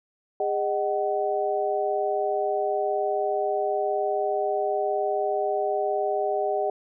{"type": "tone cluster", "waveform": "sine", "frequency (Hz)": [409, 615, 754], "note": ["G#4", "D#5", "F#5"], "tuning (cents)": [-26, -20, 32], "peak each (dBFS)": -27, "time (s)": [0.4, 6.7], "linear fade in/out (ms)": 2, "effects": []}